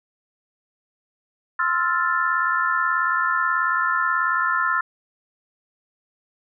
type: chord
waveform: sine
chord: F major seventh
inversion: second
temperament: equal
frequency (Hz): 1046.5 / 1318.5 / 1396.9 / 1760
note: C6 / E6 / F6 / A6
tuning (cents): 0 / 0 / 0 / 0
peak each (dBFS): -25 / -24 / -23 / -25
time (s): 1.59-4.81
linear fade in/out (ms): 5
effects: none